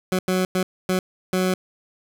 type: tone bursts at uneven times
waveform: 20% pulse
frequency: 185 Hz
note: F#3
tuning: in tune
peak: -14 dBFS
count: 5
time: 0.12-0.19 / 0.28-0.45 / 0.55-0.63 / 0.89-0.99 / 1.33-1.54 s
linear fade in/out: 2 ms
effects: none